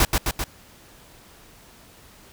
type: noise with echo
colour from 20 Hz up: pink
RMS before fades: -17 dBFS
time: 0-0.05 s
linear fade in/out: 2 ms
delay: 130 ms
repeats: 3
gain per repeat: -3 dB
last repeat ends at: 0.44 s
effects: pink hiss -50 dBFS RMS until 2.32 s